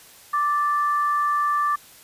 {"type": "tone pair together", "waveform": "sine", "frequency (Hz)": [1173.4, 1760], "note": ["D6", "A6"], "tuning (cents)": [-2, 0], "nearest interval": "perfect fifth", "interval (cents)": 702, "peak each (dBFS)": [-19, -30], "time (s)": [0.33, 1.76], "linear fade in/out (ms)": 10, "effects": ["white hiss -48 dBFS RMS until 2.03 s", "resampled to 32000 Hz"]}